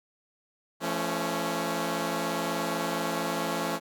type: chord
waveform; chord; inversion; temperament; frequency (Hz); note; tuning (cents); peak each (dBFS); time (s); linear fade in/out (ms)
10% pulse; F augmented; none; equal with one note detuned; 171.22 / 220 / 277.2; F3 / A3 / C#4; -34 / 0 / 0; -24 / -25 / -24; 0.8-3.8; 50
effects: none